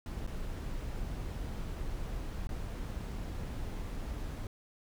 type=noise with dropouts; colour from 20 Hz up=brown; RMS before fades=-38 dBFS; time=0.06-4.47 s; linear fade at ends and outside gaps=1 ms; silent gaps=0.266-0.274 / 2.471-2.491 s; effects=none